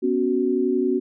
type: chord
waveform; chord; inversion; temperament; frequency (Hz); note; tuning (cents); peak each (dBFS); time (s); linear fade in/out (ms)
sine; B suspended second; none; just; 246.9 / 277.8 / 370.4; B3 / C#4 / F#4; 0 / +4 / +2; -24 / -24 / -21; 0.02-1; 20
effects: none